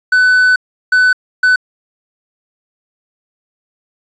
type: tone bursts at uneven times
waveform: triangle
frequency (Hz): 1500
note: F#6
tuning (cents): +23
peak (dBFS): -5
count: 3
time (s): 0.12-0.56 / 0.92-1.13 / 1.43-1.56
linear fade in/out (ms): 5
effects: resampled to 16000 Hz + 7-bit